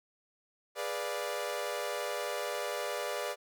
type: chord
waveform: sawtooth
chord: G# diminished seventh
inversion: none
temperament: equal with one note detuned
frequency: 415.3 / 491.3 / 587.3 / 698.5 Hz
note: G#4 / B4 / D5 / F5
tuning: 0 / -9 / 0 / 0 cents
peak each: -37 / -35 / -33 / -39 dBFS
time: 0.75-3.36 s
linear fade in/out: 50 ms
effects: none